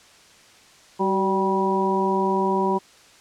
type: harmonic tone with a mistuned harmonic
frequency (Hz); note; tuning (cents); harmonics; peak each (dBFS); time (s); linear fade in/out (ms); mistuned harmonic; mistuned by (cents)
194.1; G3; -17; 1 / 2 / 3 / 4 / 5; -25 / -23 / -32 / -29 / -23; 0.99-2.79; 20; 2; -43
effects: white hiss -51 dBFS RMS until 3.2 s + low-pass 7000 Hz 12 dB/octave